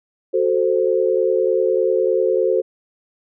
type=chord; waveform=sine; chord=F# diminished; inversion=none; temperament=equal; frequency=370 / 440 / 523.3 Hz; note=F#4 / A4 / C5; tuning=0 / 0 / 0 cents; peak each=-19 dBFS; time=0.33-2.62 s; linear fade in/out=20 ms; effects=none